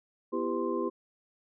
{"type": "tone cluster", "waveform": "sine", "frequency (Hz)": [246.8, 334.7, 395.9, 505, 1046], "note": ["B3", "E4", "G4", "B4", "C6"], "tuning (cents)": [-1, 26, 17, 39, -1], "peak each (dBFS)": [-36, -33, -33, -36, -37], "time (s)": [0.32, 0.9], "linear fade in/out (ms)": 20, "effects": []}